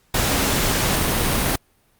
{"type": "tone in noise", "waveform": "sine", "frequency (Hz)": 273, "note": "C#4", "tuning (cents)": -26, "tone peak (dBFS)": -29, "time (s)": [0.31, 0.59], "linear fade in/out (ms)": 5, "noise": "pink", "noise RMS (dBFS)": -20, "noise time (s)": [0.14, 1.56], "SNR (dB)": -12, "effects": ["pink hiss -61 dBFS RMS until 1.99 s", "Opus 48 kbps"]}